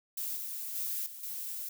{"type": "noise with level steps", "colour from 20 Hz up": "violet", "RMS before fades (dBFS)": [-36, -39, -35, -46, -39], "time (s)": [0.17, 1.69], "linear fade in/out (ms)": 5, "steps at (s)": [0.36, 0.75, 1.06, 1.23], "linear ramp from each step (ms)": 5, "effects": []}